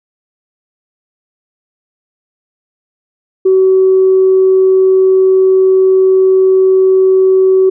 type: tone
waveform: sine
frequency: 378.1 Hz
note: F#4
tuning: 38 cents sharp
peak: -4 dBFS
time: 3.45-7.7 s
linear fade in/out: 10 ms
effects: tanh soft clip ceiling 0 dBFS